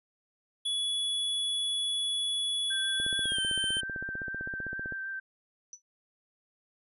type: tone with pitch glide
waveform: square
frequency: 3397 to 3097 Hz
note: G#7 to G7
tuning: +38 to -22 cents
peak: -29 dBFS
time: 0.65-3.81 s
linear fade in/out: 10 ms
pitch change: -160 cents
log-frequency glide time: 3.23-3.4 s
type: tone with vibrato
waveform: sine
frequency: 1565 Hz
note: G6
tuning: 3 cents flat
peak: -34 dBFS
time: 2.7-5.2 s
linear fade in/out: 10 ms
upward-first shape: sine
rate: 6.8 Hz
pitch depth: 14 cents each way
type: click train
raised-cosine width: 2 ms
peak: -28 dBFS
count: 31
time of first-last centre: 3-4.923 s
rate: 15.6 Hz
type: tone with exponential decay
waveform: sine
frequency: 5950 Hz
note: F#8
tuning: 9 cents sharp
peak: -38 dBFS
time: 5.73-5.82 s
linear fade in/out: 1 ms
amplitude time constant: 18 ms
effects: resampled to 32000 Hz